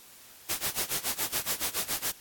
white noise with tremolo, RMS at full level -28 dBFS, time 0.49-2.12 s, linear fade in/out 10 ms, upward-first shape sine, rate 7.1 Hz, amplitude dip 90%, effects white hiss -52 dBFS RMS until 2.2 s + AAC 64 kbps

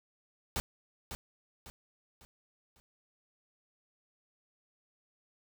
pink noise with echo, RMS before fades -33 dBFS, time 0.56-0.6 s, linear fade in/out 0 ms, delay 550 ms, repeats 4, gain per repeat -8 dB, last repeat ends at 2.8 s, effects none

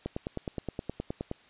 click train, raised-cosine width 2 ms, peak -19 dBFS, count 13, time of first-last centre 0.06-1.314 s, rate 9.57 Hz, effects white hiss -58 dBFS RMS until 1.49 s + resampled to 8000 Hz

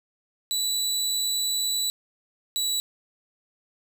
25% pulse tone pair in turn, 3951 / 3931 Hz, B7 / B7, 0 / -9 cents, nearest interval unison, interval 9 cents, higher first, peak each -20 dBFS, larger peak neither, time 0.51-1.9 / 2.56-2.8 s, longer first, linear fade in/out 0 ms, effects none

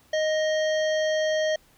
harmonic tone with a mistuned harmonic, 622.3 Hz, D#5, in tune, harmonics 1 / 3 / 5 / 7 / 9 / 10, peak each -22 / -31 / -35 / -43 / -42 / -44 dBFS, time 0.13-1.56 s, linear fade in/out 5 ms, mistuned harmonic 5, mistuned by +46 cents, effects pink hiss -59 dBFS RMS until 1.77 s

